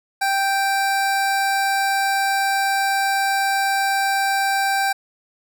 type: tone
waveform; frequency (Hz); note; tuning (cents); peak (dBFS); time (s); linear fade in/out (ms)
25% pulse; 784; G5; 0; -14; 0.21-4.93; 10
effects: none